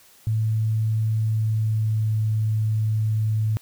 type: tone with pitch glide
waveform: sine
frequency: 110 to 108.8 Hz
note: A2 to A2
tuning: 0 to -19 cents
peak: -19 dBFS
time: 0.27-3.57 s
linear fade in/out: 0 ms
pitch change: -19 cents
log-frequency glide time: 1.16-2.17 s
effects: white hiss -53 dBFS RMS until 3.61 s